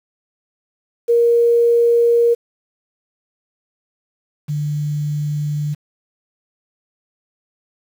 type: tone pair in turn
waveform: sine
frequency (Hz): 470.3 / 148.14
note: A#4 / D3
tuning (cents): +15 / +15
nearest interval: octave + minor sixth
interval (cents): 2000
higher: first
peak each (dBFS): -10 / -18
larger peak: first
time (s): 1.08-2.35 / 4.48-5.75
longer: neither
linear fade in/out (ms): 20
effects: 7-bit